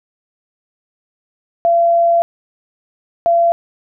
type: tone bursts at uneven times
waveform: sine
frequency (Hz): 681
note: F5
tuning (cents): -44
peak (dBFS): -9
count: 2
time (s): 1.65-2.22 / 3.26-3.52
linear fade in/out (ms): 0
effects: none